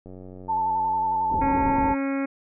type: click train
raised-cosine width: 2 ms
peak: -29 dBFS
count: 118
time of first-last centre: 0.06-1.323 s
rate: 92.6 Hz
type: tone with vibrato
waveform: sine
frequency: 882 Hz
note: A5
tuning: 4 cents sharp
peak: -21 dBFS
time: 0.48-1.95 s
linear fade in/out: 20 ms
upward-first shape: square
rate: 11 Hz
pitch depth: 22 cents each way
type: low-pass noise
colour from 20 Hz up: pink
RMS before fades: -30 dBFS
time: 1.29-1.95 s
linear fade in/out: 50 ms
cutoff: 560 Hz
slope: 24 dB/octave
type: harmonic tone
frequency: 274 Hz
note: C#4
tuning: 20 cents flat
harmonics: 1 / 2 / 3 / 4 / 5 / 6 / 7 / 8 / 9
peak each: -24 / -32 / -40 / -41 / -38 / -42 / -43 / -39 / -45 dBFS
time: 1.41-2.26 s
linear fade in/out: 10 ms
effects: none